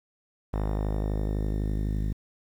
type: tone with low-pass filter sweep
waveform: sawtooth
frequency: 51.91 Hz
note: G#1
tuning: in tune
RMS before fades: -28 dBFS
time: 0.53-2.13 s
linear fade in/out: 10 ms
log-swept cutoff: 1000 to 220 Hz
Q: 1.1
effects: 9-bit